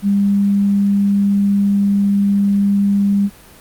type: tone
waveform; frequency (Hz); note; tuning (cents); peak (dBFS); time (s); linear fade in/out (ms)
sine; 200.4; G3; +38; -11; 0.02-3.3; 50
effects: pink hiss -42 dBFS RMS until 3.6 s + Opus 32 kbps